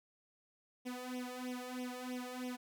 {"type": "tone with flanger", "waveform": "sawtooth", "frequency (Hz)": 250.6, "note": "B3", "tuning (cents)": 25, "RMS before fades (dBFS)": -43, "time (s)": [0.85, 2.57], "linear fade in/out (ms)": 20, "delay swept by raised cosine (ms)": [0.33, 1.73], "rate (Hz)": 3.1, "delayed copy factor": 0.95, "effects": []}